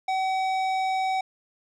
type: tone with tanh clipping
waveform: sine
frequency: 759 Hz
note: F#5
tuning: 44 cents sharp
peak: -25 dBFS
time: 0.08-1.21 s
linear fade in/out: 5 ms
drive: 14 dB
effects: none